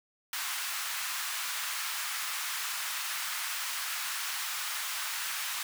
pink high-pass noise, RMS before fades -35 dBFS, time 0.33-5.63 s, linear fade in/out 2 ms, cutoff 1100 Hz, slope 24 dB/octave, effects none

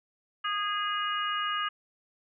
harmonic tone, 411.7 Hz, G#4, 15 cents flat, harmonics 3 / 4 / 5 / 6 / 7, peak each -30 / -35 / -42 / -45 / -34 dBFS, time 0.44-1.69 s, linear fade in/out 10 ms, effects none

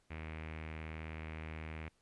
sawtooth tone with low-pass filter, 79 Hz, D#2, 27 cents sharp, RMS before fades -45 dBFS, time 0.1-1.89 s, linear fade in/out 10 ms, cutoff 2300 Hz, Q 4.2, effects pink hiss -75 dBFS RMS until 2.01 s + resampled to 24000 Hz

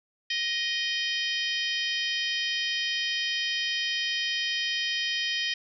harmonic tone with a mistuned harmonic, 625 Hz, D#5, 8 cents sharp, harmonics 3 / 4 / 5 / 6 / 7 / 8 / 9, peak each -32 / -35 / -30 / -38 / -41 / -35 / -42 dBFS, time 0.3-5.54 s, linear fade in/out 5 ms, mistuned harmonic 4, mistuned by -26 cents, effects none

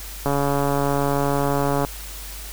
click train, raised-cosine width 1 ms, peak -8 dBFS, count 225, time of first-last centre 0.26-1.849 s, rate 141 Hz, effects added 50 Hz sine -35 dBFS peak until 2.52 s + white hiss -37 dBFS RMS until 2.52 s

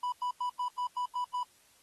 triangle tone bursts, 987.8 Hz, B5, in tune, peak -28 dBFS, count 8, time 0.03-1.432 s, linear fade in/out 5 ms, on 93 ms, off 94 ms, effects white hiss -64 dBFS RMS until 1.82 s + AAC 32 kbps

